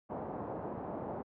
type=low-pass noise; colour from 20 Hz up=white; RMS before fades=-40 dBFS; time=0.09-1.23 s; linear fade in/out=20 ms; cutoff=830 Hz; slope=24 dB/octave; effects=high-pass 100 Hz 12 dB/octave